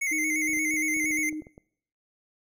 square tone with vibrato, 2146 Hz, C7, 43 cents sharp, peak -26 dBFS, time 0.01-1.3 s, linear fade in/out 10 ms, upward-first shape square, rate 8.6 Hz, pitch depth 53 cents each way
sine tone with pitch glide, 310 to 308 Hz, D#4 to D#4, -6 to -17 cents, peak -31 dBFS, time 0.11-1.41 s, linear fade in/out 10 ms, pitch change -11 cents, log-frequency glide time 0.95-1.16 s
clicks, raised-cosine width 2 ms, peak -33 dBFS, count 12, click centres 0.493 / 0.533 / 0.571 / 0.74 / 0.967 / 1.043 / 1.108 / 1.188 / 1.327 / 1.421 / 1.469 / 1.579 s
effects noise-tail reverb RT60 0.7 s tail -24 dB re dry

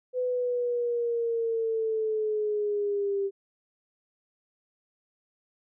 sine linear sweep, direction down, 504 to 392.8 Hz, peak -25 dBFS, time 0.13-3.31 s, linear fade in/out 50 ms, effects none

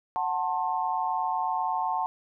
sine chord, F# diminished, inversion none, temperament just, 740 / 888 / 1065.6 Hz, F#5 / A5 / C6, 0 / +16 / +31 cents, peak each -30 / -28 / -32 dBFS, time 0.16-2.06 s, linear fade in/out 0 ms, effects none

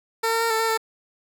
15% pulse tone with pitch steps, 452.7 / 455.2 / 459.2 / 443.7 / 451.4 / 445.8 Hz, A4 / A#4 / A#4 / A4 / A4 / A4, +49 / -41 / -26 / +14 / +44 / +23 cents, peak -14 dBFS, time 0.23-0.776 s, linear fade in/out 10 ms, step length 91 ms, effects none

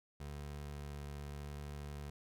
25% pulse tone with vibrato, 72.3 Hz, D2, 27 cents flat, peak -40 dBFS, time 0.2-2.1 s, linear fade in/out 5 ms, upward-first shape sine, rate 0.83 Hz, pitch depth 9 cents each way, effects none

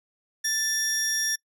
35% pulse tone pair together, 1760 / 5614 Hz, A6 / F8, 0 / +8 cents, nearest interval octave + minor sixth, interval 2008 cents, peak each -27 / -23 dBFS, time 0.44-1.36 s, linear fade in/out 10 ms, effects noise-tail reverb RT60 0.1 s tail -25 dB re dry

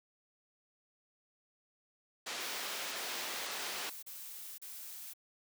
white band-pass noise, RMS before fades -41 dBFS, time 2.26-3.9 s, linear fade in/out 10 ms, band 330 to 4900 Hz, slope 12 dB/octave
blue noise bursts, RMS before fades -47 dBFS, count 5, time 2.4-5.136 s, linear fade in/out 10 ms, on 520 ms, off 34 ms
effects none

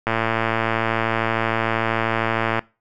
click train, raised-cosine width 0.5 ms, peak -5 dBFS, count 286, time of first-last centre 0.07-2.592 s, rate 113 Hz, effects noise-tail reverb RT60 0.3 s tail -22 dB re dry

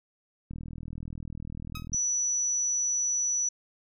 click train, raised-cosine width 5 ms, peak -27 dBFS, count 59, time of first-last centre 0.51-1.946 s, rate 40.4 Hz
15% pulse tone with exponential decay, 1270 Hz, D#6, 35 cents sharp, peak -28 dBFS, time 1.75-1.88 s, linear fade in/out 5 ms, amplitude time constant 27 ms
sine tone, 5920 Hz, F#8, in tune, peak -25 dBFS, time 1.93-3.49 s, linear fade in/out 5 ms
effects none

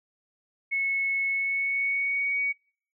sine tone with pitch glide, 2196 to 2249 Hz, C#7 to C#7, -17 to +24 cents, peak -24 dBFS, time 0.71-2.53 s, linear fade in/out 20 ms, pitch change +41 cents, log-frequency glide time 1.28-2.41 s, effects noise-tail reverb RT60 0.5 s tail -25 dB re dry

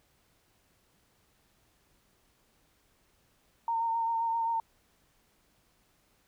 sine tone with vibrato, 916 Hz, A#5, 31 cents flat, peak -27 dBFS, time 3.68-4.6 s, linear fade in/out 2 ms, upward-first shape sine, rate 7.6 Hz, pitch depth 22 cents each way, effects pink hiss -69 dBFS RMS until 6.27 s

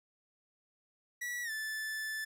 45% pulse tone with pitch glide, 1942 to 1750.2 Hz, B6 to A6, -30 to -10 cents, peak -36 dBFS, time 1.21-2.25 s, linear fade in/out 10 ms, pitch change -180 cents, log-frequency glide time 1.43-1.51 s, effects none

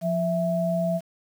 sine tone pair together, 174.61 / 659.2 Hz, F3 / E5, 0 / 0 cents, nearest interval octave + major seventh, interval 2300 cents, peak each -25 / -24 dBFS, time 0.01-1.01 s, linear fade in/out 50 ms, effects 8-bit

